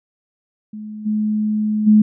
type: tone with level steps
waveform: sine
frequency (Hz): 213.2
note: G#3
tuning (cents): +46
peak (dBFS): -28 / -16 / -7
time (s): 0.73-2.02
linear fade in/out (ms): 5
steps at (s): 1.05 / 1.86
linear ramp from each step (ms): 20
effects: none